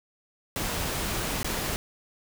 pink noise with dropouts, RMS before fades -30 dBFS, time 0.56-1.76 s, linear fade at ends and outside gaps 0 ms, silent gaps 1.43-1.445 s, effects none

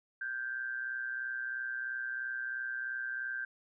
sine tone with amplitude modulation, 1568 Hz, G6, in tune, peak -32 dBFS, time 0.21-3.45 s, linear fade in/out 5 ms, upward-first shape sine, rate 123 Hz, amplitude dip 60%, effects none

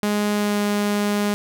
sawtooth tone with pitch glide, 207.7 to 205.9 Hz, G#3 to G#3, 0 to -15 cents, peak -15 dBFS, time 0.03-1.34 s, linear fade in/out 0 ms, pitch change -15 cents, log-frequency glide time 0.33-0.6 s, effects none

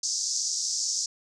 pink band-pass noise, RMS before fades -29 dBFS, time 0.03-1.06 s, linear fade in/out 5 ms, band 5100 to 7000 Hz, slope 48 dB/octave, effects none

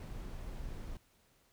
brown noise, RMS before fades -43 dBFS, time 0-0.97 s, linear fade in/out 2 ms, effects pink hiss -70 dBFS RMS until 1.52 s

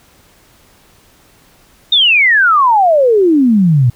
sine exponential sweep, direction down, 3729 to 115.7 Hz, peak -6 dBFS, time 1.92-3.9 s, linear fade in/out 5 ms, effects pink hiss -48 dBFS RMS until 3.95 s

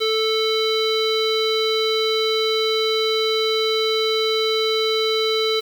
square tone with low-pass filter, 440 Hz, A4, in tune, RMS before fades -20 dBFS, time 0-5.61 s, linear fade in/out 20 ms, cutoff 3800 Hz, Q 7.3, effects 7-bit

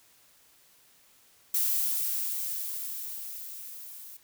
violet noise with level ramp, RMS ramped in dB -26 to -46 dBFS, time 1.54-4.17 s, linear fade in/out 5 ms, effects white hiss -61 dBFS RMS until 4.23 s

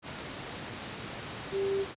sine tone in noise, 392 Hz, G4, in tune, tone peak -27 dBFS, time 1.51-1.86 s, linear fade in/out 50 ms, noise pink, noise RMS -39 dBFS, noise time 0.02-1.95 s, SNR +9 dB, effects high-pass 100 Hz 12 dB/octave + resampled to 8000 Hz

